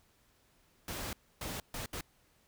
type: noise bursts at uneven times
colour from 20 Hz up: pink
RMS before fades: -40 dBFS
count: 4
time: 0.88-1.13 / 1.41-1.6 / 1.74-1.86 / 1.93-2.01 s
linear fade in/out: 2 ms
effects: pink hiss -69 dBFS RMS until 2.47 s